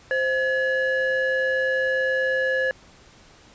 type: ring-modulated tone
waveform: triangle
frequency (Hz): 587.3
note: D5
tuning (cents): 0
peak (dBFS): -15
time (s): 0.11-2.71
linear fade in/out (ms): 0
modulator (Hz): 1110
effects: pink hiss -51 dBFS RMS until 3.54 s + resampled to 16000 Hz